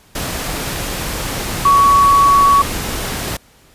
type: tone in noise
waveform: sine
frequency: 1123 Hz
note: C#6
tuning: 22 cents sharp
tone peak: -7 dBFS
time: 1.65-2.62 s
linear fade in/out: 5 ms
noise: pink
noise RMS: -22 dBFS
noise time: 0.15-3.37 s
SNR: +12 dB
effects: pink hiss -49 dBFS RMS until 3.74 s + resampled to 32000 Hz